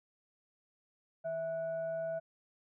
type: tone with frequency modulation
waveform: sine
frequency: 656 Hz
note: E5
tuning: 9 cents flat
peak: -34 dBFS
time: 1.24-2.2 s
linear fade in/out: 20 ms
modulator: 816 Hz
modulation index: 0.28
effects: none